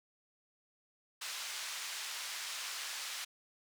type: band-pass noise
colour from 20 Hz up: white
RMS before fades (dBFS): -42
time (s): 1.21-3.25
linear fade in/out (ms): 10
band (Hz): 1100 to 6200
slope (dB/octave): 12
effects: none